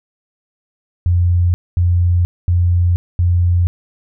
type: tone bursts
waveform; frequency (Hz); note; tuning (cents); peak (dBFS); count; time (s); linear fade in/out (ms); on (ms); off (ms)
sine; 87.9; F2; +12; -10; 4; 1.06-3.67; 0; 480; 230
effects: none